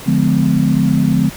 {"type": "chord", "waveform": "sine", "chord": "D diminished seventh", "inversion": "none", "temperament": "just", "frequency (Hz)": [146.83, 176.2, 211.4, 253.7], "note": ["D3", "F3", "Ab3", "Cb4"], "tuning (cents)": [0, 16, 31, 47], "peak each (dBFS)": -16, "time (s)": [0.06, 1.3], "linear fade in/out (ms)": 20, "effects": ["pink hiss -32 dBFS RMS until 1.36 s"]}